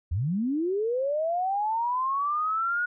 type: linear sweep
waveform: sine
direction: up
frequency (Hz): 72 to 1461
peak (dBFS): -24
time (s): 0.11-2.86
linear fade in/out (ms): 10
effects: none